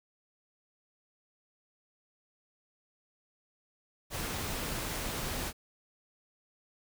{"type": "noise", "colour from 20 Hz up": "pink", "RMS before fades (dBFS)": -36, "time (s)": [4.1, 5.53], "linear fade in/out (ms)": 50, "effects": []}